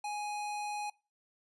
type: tone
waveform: square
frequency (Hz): 832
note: G#5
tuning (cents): +3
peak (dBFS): -36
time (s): 0.04-0.9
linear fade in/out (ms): 5
effects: noise-tail reverb RT60 0.3 s tail -22 dB re dry + resampled to 24000 Hz